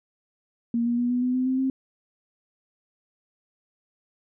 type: tone with pitch steps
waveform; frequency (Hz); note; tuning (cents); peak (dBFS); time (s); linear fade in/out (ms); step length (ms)
sine; 234.3 / 238.4 / 242.6 / 246.8 / 251.1 / 255.5 / 260 / 264.5; A#3 / A#3 / B3 / B3 / B3 / C4 / C4 / C4; +9 / +39 / -31 / -1 / +29 / -41 / -11 / +19; -21; 0.74-1.7; 2; 120
effects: none